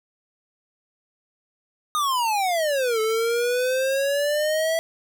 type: exponential two-way sweep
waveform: square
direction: down then up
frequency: 1244.5 to 434.3 to 660 Hz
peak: -21 dBFS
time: 1.95-4.79 s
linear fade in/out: 0 ms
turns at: 3 s
effects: none